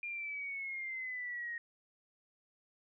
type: exponential sweep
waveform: sine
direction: down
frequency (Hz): 2413 to 1864.7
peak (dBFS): -38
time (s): 0.03-1.58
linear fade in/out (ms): 2
effects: none